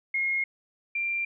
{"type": "tone pair in turn", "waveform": "sine", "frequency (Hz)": [2150, 2373], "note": ["C7", "D7"], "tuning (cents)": [47, 17], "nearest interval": "major second", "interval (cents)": 170, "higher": "second", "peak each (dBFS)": [-24, -26], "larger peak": "first", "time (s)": [[0.14, 0.44], [0.95, 1.25]], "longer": "neither", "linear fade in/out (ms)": 5, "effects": []}